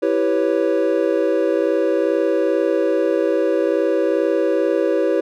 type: chord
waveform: triangle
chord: C# half-diminished seventh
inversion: first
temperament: equal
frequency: 329.6 / 392 / 493.9 / 554.4 Hz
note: E4 / G4 / B4 / C#5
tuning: 0 / 0 / 0 / 0 cents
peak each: -19 dBFS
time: 0.02-5.21 s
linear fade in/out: 10 ms
effects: none